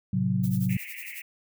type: chord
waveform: sine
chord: F# diminished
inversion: first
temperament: just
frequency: 111 / 133.2 / 185 Hz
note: A2 / C3 / F#3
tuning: +16 / +31 / 0 cents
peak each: -29 / -28 / -25 dBFS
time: 0.13-0.77 s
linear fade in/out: 5 ms
type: noise with tremolo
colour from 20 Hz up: violet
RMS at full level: -39 dBFS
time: 0.43-1.22 s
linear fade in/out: 10 ms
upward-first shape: sine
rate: 11 Hz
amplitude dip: 80%
type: band-pass noise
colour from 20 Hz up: white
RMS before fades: -42 dBFS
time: 0.69-1.22 s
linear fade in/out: 5 ms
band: 1900 to 2700 Hz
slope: 96 dB/octave
effects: none